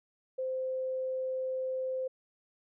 sine tone, 519 Hz, C5, 14 cents flat, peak -31 dBFS, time 0.38-2.08 s, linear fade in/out 10 ms, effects none

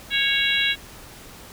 harmonic tone with a mistuned harmonic, 554.4 Hz, C#5, in tune, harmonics 3 / 4 / 5 / 6 / 7, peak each -25 / -25 / -25 / -25 / -25 dBFS, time 0.1-0.76 s, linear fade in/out 50 ms, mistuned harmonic 3, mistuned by -17 cents, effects pink hiss -43 dBFS RMS until 1.52 s

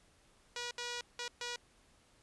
5% pulse tone bursts at uneven times, 482.9 Hz, B4, 39 cents flat, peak -27 dBFS, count 4, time 0.56-0.71 / 0.78-1.01 / 1.19-1.28 / 1.41-1.56 s, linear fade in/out 2 ms, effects pink hiss -67 dBFS RMS until 2.22 s + resampled to 24000 Hz

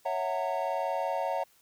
triangle chord, F# dominant seventh, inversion second, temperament equal with one note detuned, 554.4 / 659.3 / 740 / 916.8 Hz, C#5 / E5 / F#5 / A#5, 0 / 0 / 0 / -29 cents, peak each -32 dBFS, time 0.05-1.44 s, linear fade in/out 10 ms, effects white hiss -64 dBFS RMS until 1.61 s

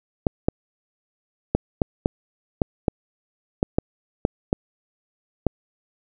clicks, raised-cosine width 2 ms, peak -4 dBFS, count 12, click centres 0.268 / 0.485 / 1.55 / 1.818 / 2.059 / 2.618 / 2.882 / 3.629 / 3.785 / 4.251 / 4.529 / 5.467 s, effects none

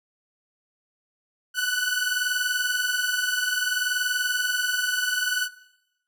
sawtooth tone pair together, 1478 / 1498.6 Hz, F#6 / F#6, -2 / +22 cents, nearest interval unison, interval 24 cents, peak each -23 / -22 dBFS, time 1.54-5.49 s, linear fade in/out 50 ms, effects noise-tail reverb RT60 0.9 s tail -19 dB re dry

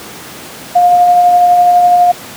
sine tone with tremolo, 710 Hz, F5, 28 cents sharp, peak -3 dBFS, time 0.75-2.12 s, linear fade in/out 10 ms, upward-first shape sine, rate 12 Hz, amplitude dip 25%, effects pink hiss -29 dBFS RMS until 2.36 s + high-pass 150 Hz 12 dB/octave

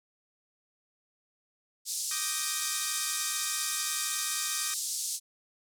white band-pass noise, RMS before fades -34 dBFS, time 1.85-5.2 s, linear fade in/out 50 ms, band 4600 to 9900 Hz, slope 24 dB/octave
10% pulse chord, Eb major seventh, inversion third, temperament equal with one note detuned, 1174.7 / 1244.5 / 1568 / 1874.4 Hz, D6 / Eb6 / G6 / Bb6, 0 / 0 / 0 / +9 cents, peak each -33 / -31 / -32 / -30 dBFS, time 2.11-4.74 s, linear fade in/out 2 ms
effects none

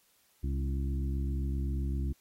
harmonic tone with a mistuned harmonic, 67.7 Hz, C#2, 40 cents flat, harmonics 1 / 2 / 3 / 4 / 5, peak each -30 / -38 / -42 / -43 / -46 dBFS, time 0.43-2.13 s, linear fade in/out 10 ms, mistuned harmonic 4, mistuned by +17 cents, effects white hiss -68 dBFS RMS until 2.2 s + AAC 48 kbps

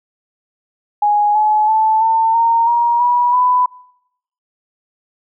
sine tone with pitch steps, 830.6 / 852.5 / 874.9 / 898 / 921.6 / 945.9 / 970.8 / 996.4 Hz, G#5 / G#5 / A5 / A5 / A#5 / A#5 / B5 / B5, 0 / +45 / -10 / +35 / -20 / +25 / -30 / +15 cents, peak -10 dBFS, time 1.02-3.66 s, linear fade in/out 5 ms, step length 330 ms, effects noise-tail reverb RT60 0.8 s tail -24 dB re dry

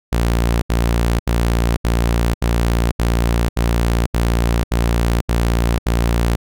sawtooth tone bursts, 58 Hz, A#1, 8 cents flat, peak -10 dBFS, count 11, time 0.12-6.36 s, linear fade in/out 10 ms, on 500 ms, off 74 ms, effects none

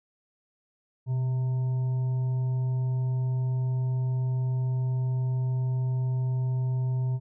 harmonic tone with a mistuned harmonic, 130.81 Hz, C3, in tune, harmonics 1 / 3 / 5 / 7, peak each -24 / -46 / -50 / -50 dBFS, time 1.06-7.2 s, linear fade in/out 50 ms, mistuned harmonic 1, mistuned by -59 cents, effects none

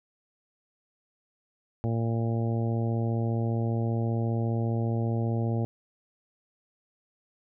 harmonic tone, 114.9 Hz, A#2, 25 cents flat, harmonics 1 / 2 / 3 / 4 / 5 / 6 / 7, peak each -26 / -32 / -36 / -38 / -40 / -42 / -43 dBFS, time 1.84-5.65 s, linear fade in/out 0 ms, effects none

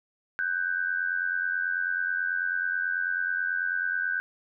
sine tone pair together, 1500 / 1589.2 Hz, F#6 / G6, +23 / +23 cents, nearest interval minor second, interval 100 cents, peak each -28 / -29 dBFS, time 0.39-4.2 s, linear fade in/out 0 ms, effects none

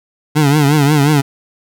25% pulse tone with vibrato, 146.2 Hz, D3, 7 cents flat, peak -5 dBFS, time 0.35-1.22 s, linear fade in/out 20 ms, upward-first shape triangle, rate 5.6 Hz, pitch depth 120 cents each way, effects none

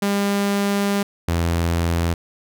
sawtooth tone pair in turn, 200.9 / 84.47 Hz, G3 / E2, +43 / +43 cents, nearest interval octave + minor third, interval 1500 cents, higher first, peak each -14 dBFS, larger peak neither, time 0.02-1.03 / 1.28-2.14 s, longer first, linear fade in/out 5 ms, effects none

